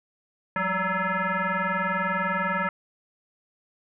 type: tone with frequency modulation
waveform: sine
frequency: 198.5 Hz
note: G3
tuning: 22 cents sharp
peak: -23 dBFS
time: 0.56-2.69 s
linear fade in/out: 2 ms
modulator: 377 Hz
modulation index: 4.8
effects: none